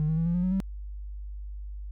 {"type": "tone with pitch steps", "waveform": "triangle", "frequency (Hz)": [152.5, 158.43, 164.58, 170.98, 177.62, 184.52, 191.69], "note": ["D#3", "D#3", "E3", "F3", "F3", "F#3", "G3"], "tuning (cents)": [-34, 32, -2, -36, 30, -4, -38], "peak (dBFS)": -20, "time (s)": [0, 0.602], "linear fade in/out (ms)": 0, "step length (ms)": 86, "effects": ["tanh soft clip ceiling -20 dBFS", "added 50 Hz sine -35 dBFS peak until 1.91 s"]}